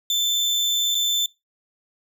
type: tone with dropouts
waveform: 35% pulse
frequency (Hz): 3538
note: A7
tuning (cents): +9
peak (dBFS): -17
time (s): 0.1-1.26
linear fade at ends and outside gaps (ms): 2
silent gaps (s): 0.947-0.951
effects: noise-tail reverb RT60 0.2 s tail -20 dB re dry